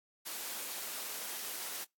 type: high-pass noise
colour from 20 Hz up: white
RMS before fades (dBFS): -41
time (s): 0.25-1.85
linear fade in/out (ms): 20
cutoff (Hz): 290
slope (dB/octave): 12
effects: noise-tail reverb RT60 0.2 s tail -26 dB re dry + AAC 64 kbps